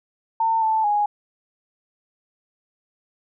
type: tone with pitch steps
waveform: sine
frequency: 900 / 880 / 829 Hz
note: A5 / A5 / G#5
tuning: +39 / 0 / -3 cents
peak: -17 dBFS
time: 0.4-1.06 s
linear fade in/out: 5 ms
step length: 220 ms
effects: none